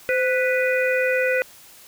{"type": "harmonic tone with a mistuned harmonic", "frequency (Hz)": 493.9, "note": "B4", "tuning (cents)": 0, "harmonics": [1, 3, 4, 5], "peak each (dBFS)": [-20, -25, -26, -27], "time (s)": [0.09, 1.42], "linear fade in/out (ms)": 0, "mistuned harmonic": 1, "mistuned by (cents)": 68, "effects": ["white hiss -47 dBFS RMS until 1.87 s"]}